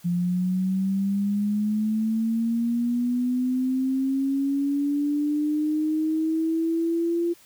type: linear sweep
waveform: sine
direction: up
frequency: 173.1 to 343.8 Hz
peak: -21 dBFS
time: 0.04-7.34 s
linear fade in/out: 20 ms
effects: white hiss -54 dBFS RMS until 7.45 s